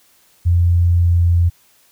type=tone with pitch glide; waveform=sine; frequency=86.7 to 86.15 Hz; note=F2 to F2; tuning=-12 to -23 cents; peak=-10 dBFS; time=0.45-1.5 s; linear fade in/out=20 ms; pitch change=-11 cents; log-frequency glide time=0.93-1.23 s; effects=white hiss -54 dBFS RMS until 1.91 s